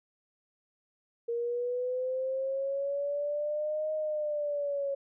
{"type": "linear two-way sweep", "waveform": "sine", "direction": "up then down", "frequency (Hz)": [466.2, 622.3, 552], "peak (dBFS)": -29, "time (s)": [1.28, 4.95], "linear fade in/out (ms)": 10, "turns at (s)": 3.93, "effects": []}